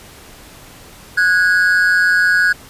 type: tone pair together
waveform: triangle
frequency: 1468.1 / 1649 Hz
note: F#6 / G#6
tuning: -14 / -13 cents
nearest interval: major second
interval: 201 cents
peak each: -11 / -12 dBFS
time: 1.17-2.53 s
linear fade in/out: 10 ms
effects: pink hiss -40 dBFS RMS until 2.69 s + resampled to 32000 Hz